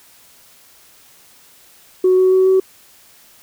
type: tone with pitch steps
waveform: sine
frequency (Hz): 370 / 372.8 / 375.6 / 378.4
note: F#4 / F#4 / F#4 / F#4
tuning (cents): 0 / +13 / +26 / +39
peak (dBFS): -8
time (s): 2.04-2.6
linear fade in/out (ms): 5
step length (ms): 140
effects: tanh soft clip ceiling -6 dBFS + white hiss -48 dBFS RMS until 3.42 s